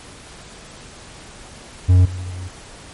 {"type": "tone with level steps", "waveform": "triangle", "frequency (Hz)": 91.1, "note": "F#2", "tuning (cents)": -26, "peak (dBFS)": [-6, -23, -25], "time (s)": [1.88, 2.49], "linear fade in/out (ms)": 20, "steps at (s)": [2.05, 2.3], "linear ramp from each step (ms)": 5, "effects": ["pink hiss -40 dBFS RMS until 2.93 s", "MP3 48 kbps"]}